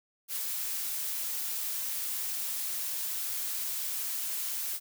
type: noise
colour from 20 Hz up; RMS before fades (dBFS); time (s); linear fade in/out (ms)
blue; -34; 0.28-4.8; 50
effects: none